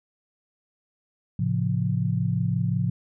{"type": "chord", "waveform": "sine", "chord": "A augmented", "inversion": "none", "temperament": "equal with one note detuned", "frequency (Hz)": [110, 135.43, 174.61], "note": ["A2", "C#3", "E#3"], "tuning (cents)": [0, -40, 0], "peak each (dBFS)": -26, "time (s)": [1.39, 2.9], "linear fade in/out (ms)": 5, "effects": []}